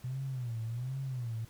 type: tone with vibrato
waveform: triangle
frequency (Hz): 123.47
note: B2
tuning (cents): 0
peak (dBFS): -30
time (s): 0.04-1.45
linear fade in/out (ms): 5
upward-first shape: sine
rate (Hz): 1.3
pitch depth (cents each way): 160
effects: tanh soft clip ceiling -32 dBFS + pink hiss -59 dBFS RMS until 1.49 s